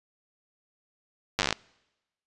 slowing click train, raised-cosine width 0.2 ms, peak -7 dBFS, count 11, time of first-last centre 1.39-1.527 s, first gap 9 ms, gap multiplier 1.09, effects noise-tail reverb RT60 1.0 s tail -26 dB re dry + resampled to 24000 Hz

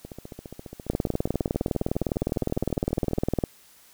two click trains, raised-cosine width 2 ms, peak -10 / -24 dBFS, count 51 / 47, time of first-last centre 0.9-3.438 / 0.05-3.179 s, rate 19.7 / 14.7 Hz, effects white hiss -55 dBFS RMS until 3.93 s

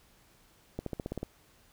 accelerating click train, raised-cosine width 2 ms, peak -21 dBFS, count 8, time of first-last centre 0.79-1.23 s, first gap 73 ms, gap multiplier 0.95, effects pink hiss -63 dBFS RMS until 1.72 s

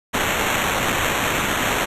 violet noise with sample-and-hold, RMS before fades -21 dBFS, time 0.13-1.86 s, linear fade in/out 20 ms, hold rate 4900 Hz, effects resampled to 32000 Hz

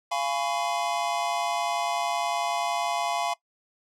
square chord, C# dominant seventh, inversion first, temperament just, 693 / 831.5 / 997.9 / 1108.7 Hz, E#5 / G#5 / B5 / C#6, -14 / +2 / +18 / 0 cents, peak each -30 / -32 / -33 / -35 dBFS, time 0.11-3.34 s, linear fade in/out 10 ms, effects noise-tail reverb RT60 0.1 s tail -20 dB re dry + low-pass 9000 Hz 12 dB/octave

